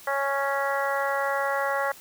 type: harmonic tone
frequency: 277.2 Hz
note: C#4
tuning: in tune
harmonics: 2 / 3 / 4 / 5 / 6 / 7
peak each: -28 / -30 / -31 / -32 / -33 / -33 dBFS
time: 0.07-1.92 s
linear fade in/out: 5 ms
effects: white hiss -48 dBFS RMS until 2 s